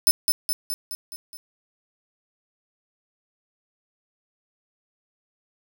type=tone with echo; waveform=10% pulse; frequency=5274 Hz; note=E8; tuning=in tune; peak=-8 dBFS; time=0.07-0.11 s; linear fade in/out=0 ms; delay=210 ms; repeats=6; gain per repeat=-4 dB; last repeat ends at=1.37 s; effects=none